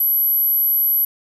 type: tone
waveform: sine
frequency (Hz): 11770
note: F#9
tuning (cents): -10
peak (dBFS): -14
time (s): 0-1.05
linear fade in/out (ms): 5
effects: none